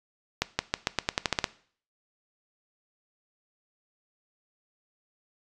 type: accelerating click train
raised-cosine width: 0.2 ms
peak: -6 dBFS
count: 11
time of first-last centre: 0.42-1.442 s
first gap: 170 ms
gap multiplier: 0.88
effects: noise-tail reverb RT60 0.5 s tail -18 dB re dry + resampled to 24000 Hz